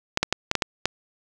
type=clicks; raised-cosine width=0.2 ms; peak=-3 dBFS; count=7; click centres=0.174 / 0.23 / 0.326 / 0.514 / 0.553 / 0.622 / 0.856 s; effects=none